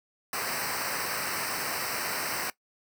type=noise with comb filter; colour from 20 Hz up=pink; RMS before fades=-32 dBFS; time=0.33-2.5 s; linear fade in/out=2 ms; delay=0.29 ms; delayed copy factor=-0.85; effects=noise-tail reverb RT60 0.1 s tail -18 dB re dry + high-pass 100 Hz 12 dB/octave